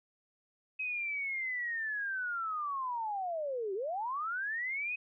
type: linear two-way sweep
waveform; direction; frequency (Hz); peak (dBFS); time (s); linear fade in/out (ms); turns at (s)
sine; down then up; 2550 to 370 to 2550; -33; 0.79-4.96; 10; 3.74
effects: none